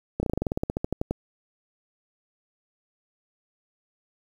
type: slowing click train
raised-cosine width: 2 ms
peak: -12 dBFS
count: 17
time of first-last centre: 0.2-1.11 s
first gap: 30 ms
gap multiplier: 1.08
effects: 8-bit